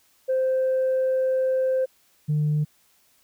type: tone pair in turn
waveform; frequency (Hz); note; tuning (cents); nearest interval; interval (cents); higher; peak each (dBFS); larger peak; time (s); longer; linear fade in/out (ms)
sine; 521 / 150.4; C5 / D3; -7 / +42; octave + minor seventh; 2151; first; -18; neither; 0.28-1.86 / 2.28-2.65; first; 20
effects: tanh soft clip ceiling -17 dBFS + white hiss -62 dBFS RMS until 3.23 s